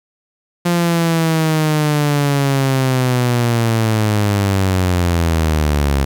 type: linear sweep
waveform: sawtooth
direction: down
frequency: 174.61 to 67.6 Hz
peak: -9 dBFS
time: 0.65-6.05 s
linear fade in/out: 10 ms
effects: 8-bit